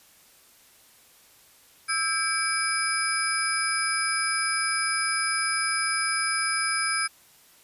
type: tone cluster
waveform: sine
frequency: 1313 / 1602 / 2303 / 5030 / 9820 Hz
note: E6 / G6 / D7 / D#8 / D#9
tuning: -7 / +37 / -34 / +18 / -24 cents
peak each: -30 dBFS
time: 1.88-7.08 s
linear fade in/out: 20 ms
effects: white hiss -56 dBFS RMS until 7.63 s + resampled to 32000 Hz